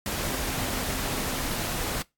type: tone in noise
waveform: sine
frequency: 261.6 Hz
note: C4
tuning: in tune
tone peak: -38 dBFS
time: 0.31-1.49 s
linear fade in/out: 0 ms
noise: pink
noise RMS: -30 dBFS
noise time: 0.06-2.02 s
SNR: -11 dB
effects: noise-tail reverb RT60 0.2 s tail -22 dB re dry + AAC 64 kbps